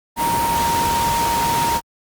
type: tone in noise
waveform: sine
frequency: 932.3 Hz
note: A#5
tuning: in tune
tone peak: -17 dBFS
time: 0.16-1.81 s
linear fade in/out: 50 ms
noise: pink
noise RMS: -23 dBFS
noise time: 0.16-1.81 s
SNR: +3 dB
effects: high-pass 60 Hz 12 dB/octave + Opus 32 kbps